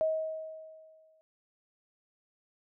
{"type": "tone with exponential decay", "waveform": "sine", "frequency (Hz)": 634, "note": "D#5", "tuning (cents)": 32, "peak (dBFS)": -24, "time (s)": [0.01, 1.21], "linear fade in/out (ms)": 0, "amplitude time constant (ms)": 260, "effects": []}